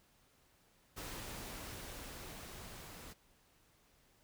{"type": "noise with level ramp", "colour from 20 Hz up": "pink", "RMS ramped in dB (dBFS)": [-45, -52], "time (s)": [0.96, 3.14], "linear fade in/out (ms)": 20, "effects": ["pink hiss -70 dBFS RMS until 4.23 s"]}